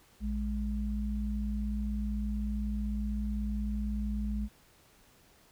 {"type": "tone pair together", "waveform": "sine", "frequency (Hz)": [57.98, 208.7], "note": ["A#1", "G#3"], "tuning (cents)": [-9, 9], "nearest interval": "octave + minor seventh", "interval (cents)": 2218, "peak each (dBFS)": [-32, -34], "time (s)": [0.2, 4.49], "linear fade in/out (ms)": 50, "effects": ["pink hiss -62 dBFS RMS until 5.51 s"]}